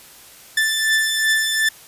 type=beating tone pair; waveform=sawtooth; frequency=1760 / 1762.7 Hz; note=A6 / A6; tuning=0 / +3 cents; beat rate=2.7 Hz; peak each=-19 / -14 dBFS; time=0.57-1.69 s; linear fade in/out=5 ms; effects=white hiss -44 dBFS RMS until 1.87 s + resampled to 32000 Hz